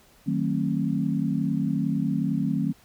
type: chord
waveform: sine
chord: D# diminished seventh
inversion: none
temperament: just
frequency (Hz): 155.56 / 186.68 / 224 / 268.8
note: D#3 / F#3 / A3 / C4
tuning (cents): 0 / +16 / +31 / +47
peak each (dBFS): -28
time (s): 0.26-2.73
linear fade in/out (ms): 20
effects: pink hiss -57 dBFS RMS until 2.84 s